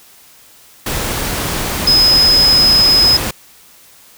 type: tone in noise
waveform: sine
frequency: 5070 Hz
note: D#8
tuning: 32 cents sharp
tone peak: -7 dBFS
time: 1.87-3.17 s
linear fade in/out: 5 ms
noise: pink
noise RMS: -19 dBFS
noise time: 0.86-3.31 s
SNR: +9 dB
effects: white hiss -44 dBFS RMS until 4.17 s